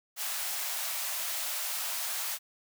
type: high-pass noise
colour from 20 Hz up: white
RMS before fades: -34 dBFS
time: 0.16-2.39 s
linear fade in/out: 50 ms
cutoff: 590 Hz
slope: 48 dB/octave
effects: none